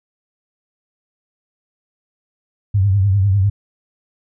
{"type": "tone with vibrato", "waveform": "sine", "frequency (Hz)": 98.1, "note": "G2", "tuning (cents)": 2, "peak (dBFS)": -11, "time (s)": [2.74, 3.5], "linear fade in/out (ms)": 10, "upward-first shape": "triangle", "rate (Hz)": 10, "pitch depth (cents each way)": 110, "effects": []}